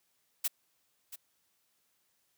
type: noise with echo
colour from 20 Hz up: blue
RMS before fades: -30 dBFS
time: 0.44-0.48 s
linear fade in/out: 10 ms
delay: 680 ms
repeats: 1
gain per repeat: -14 dB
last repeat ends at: 1.16 s
effects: white hiss -75 dBFS RMS until 2.37 s + high-pass 60 Hz 12 dB/octave